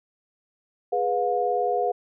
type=chord; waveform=sine; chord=F diminished; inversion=first; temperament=equal with one note detuned; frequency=415.3 / 493.9 / 714 Hz; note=Ab4 / Cb5 / F5; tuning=0 / 0 / +38 cents; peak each=-27 / -26 / -24 dBFS; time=0.92-1.92 s; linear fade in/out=10 ms; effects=none